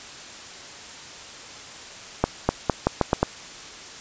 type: accelerating click train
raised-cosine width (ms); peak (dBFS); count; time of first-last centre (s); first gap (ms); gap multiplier
1; -3; 7; 2.24-3.23; 250; 0.83
effects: white hiss -40 dBFS RMS until 4 s + resampled to 16000 Hz